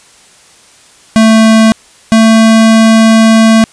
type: tone pair in turn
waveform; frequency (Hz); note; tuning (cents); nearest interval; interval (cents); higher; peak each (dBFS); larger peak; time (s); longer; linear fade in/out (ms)
square; 221.6 / 223; A3 / A3; +13 / +23; unison; 10; second; -3; neither; 1.16-1.72 / 2.12-3.64; second; 0
effects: white hiss -41 dBFS RMS until 3.72 s + resampled to 22050 Hz